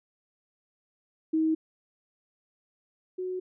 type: tone pair in turn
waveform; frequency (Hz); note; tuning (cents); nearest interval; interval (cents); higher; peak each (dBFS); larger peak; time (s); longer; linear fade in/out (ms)
sine; 317.6 / 368.2; D#4 / F#4; +36 / -8; minor third; 256; second; -22 / -30; first; 1.33-1.55 / 3.18-3.4; neither; 10
effects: none